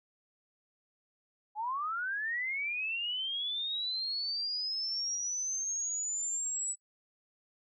sine linear sweep, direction up, 819 to 7902 Hz, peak -32 dBFS, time 1.55-6.76 s, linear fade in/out 50 ms, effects noise-tail reverb RT60 0.1 s tail -23 dB re dry

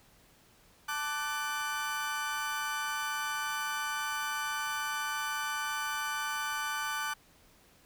35% pulse chord, D major, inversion second, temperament equal with one note detuned, 880 / 1174.7 / 1500.6 Hz, A5 / D6 / F#6, 0 / 0 / +24 cents, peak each -37 / -35 / -34 dBFS, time 0.88-7.14 s, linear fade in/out 10 ms, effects pink hiss -62 dBFS RMS until 7.85 s

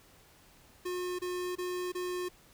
square tone bursts, 360.2 Hz, F#4, 46 cents flat, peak -34 dBFS, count 4, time 0.85-2.288 s, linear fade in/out 10 ms, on 340 ms, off 26 ms, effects pink hiss -60 dBFS RMS until 2.53 s

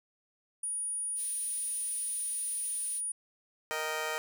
sine tone, 9600 Hz, D9, 37 cents sharp, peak -32 dBFS, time 0.63-3.12 s, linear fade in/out 5 ms
white high-pass noise, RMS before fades -47 dBFS, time 1.15-3.02 s, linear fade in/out 50 ms, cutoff 3200 Hz, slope 12 dB/octave
15% pulse chord, Eb major, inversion second, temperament just, 466.7 / 622.3 / 777.8 Hz, Bb4 / Eb5 / G5, +2 / 0 / -14 cents, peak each -30 / -30 / -35 dBFS, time 3.71-4.18 s, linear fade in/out 0 ms
effects none

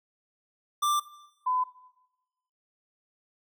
square / sine tone pair in turn, 1181 / 1009.1 Hz, D6 / B5, +9 / +37 cents, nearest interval minor third, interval 272 cents, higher first, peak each -24 dBFS, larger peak neither, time 0.82-1 / 1.46-1.64 s, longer neither, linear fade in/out 10 ms, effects noise-tail reverb RT60 1.0 s tail -17 dB re dry

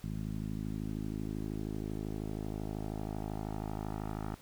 10% pulse tone with low-pass filter sweep, 52.8 Hz, G#1, 29 cents sharp, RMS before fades -38 dBFS, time 0.04-4.35 s, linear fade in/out 0 ms, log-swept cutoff 190 to 1200 Hz, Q 1.6, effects pink hiss -58 dBFS RMS until 4.41 s

